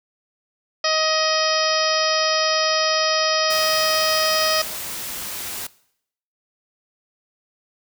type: harmonic tone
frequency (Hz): 629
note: D#5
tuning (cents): +19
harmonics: 1 / 2 / 3 / 4 / 5 / 6 / 7 / 8 / 9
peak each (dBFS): -23 / -24 / -27 / -29 / -29 / -33 / -29 / -23 / -29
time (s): 0.84-4.62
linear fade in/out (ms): 5
type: noise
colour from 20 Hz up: white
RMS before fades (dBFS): -30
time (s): 3.5-5.67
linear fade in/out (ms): 5
effects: noise-tail reverb RT60 0.7 s tail -20 dB re dry